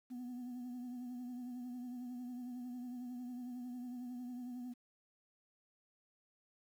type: tone with vibrato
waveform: sine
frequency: 246.9 Hz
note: B3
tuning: in tune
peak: -40 dBFS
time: 0.1-4.74 s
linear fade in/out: 20 ms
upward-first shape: triangle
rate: 11 Hz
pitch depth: 48 cents each way
effects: tanh soft clip ceiling -41 dBFS + 11-bit

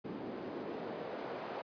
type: noise with band-pass filter sweep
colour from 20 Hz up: pink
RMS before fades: -42 dBFS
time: 0.04-1.62 s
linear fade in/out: 10 ms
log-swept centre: 290 to 650 Hz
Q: 1.2
effects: high-pass 150 Hz 12 dB/octave + resampled to 11025 Hz

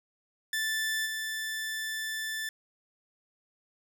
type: tone with level steps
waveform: sawtooth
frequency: 1760 Hz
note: A6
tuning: in tune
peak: -25 / -29 dBFS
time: 0.53-2.49 s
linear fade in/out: 2 ms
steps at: 1.05 s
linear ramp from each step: 20 ms
effects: none

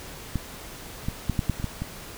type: clicks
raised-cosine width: 5 ms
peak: -13 / -14 / -11 / -10 / -10 / -21 / -14 / -17 dBFS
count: 8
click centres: 0.357 / 1.085 / 1.297 / 1.392 / 1.497 / 1.599 / 1.643 / 1.82 s
effects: pink hiss -41 dBFS RMS until 2.17 s

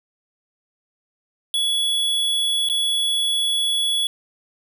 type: tone with dropouts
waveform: square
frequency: 3384 Hz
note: G#7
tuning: 32 cents sharp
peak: -19 dBFS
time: 1.54-4.07 s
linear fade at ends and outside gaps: 1 ms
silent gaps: 2.688-2.698 s
effects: none

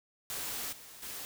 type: noise with level steps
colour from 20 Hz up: white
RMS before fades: -38 / -51 / -42 dBFS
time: 0.3-1.25 s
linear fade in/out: 0 ms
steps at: 0.72 / 1.02 s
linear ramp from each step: 10 ms
effects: none

